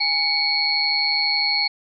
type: tone cluster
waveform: sine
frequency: 825 / 2237 / 4258 / 4410 Hz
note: G#5 / C#7 / C8 / C#8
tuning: -12 / +15 / +30 / -10 cents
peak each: -29 / -23 / -23 / -22 dBFS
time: 0-1.68 s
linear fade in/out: 10 ms
effects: none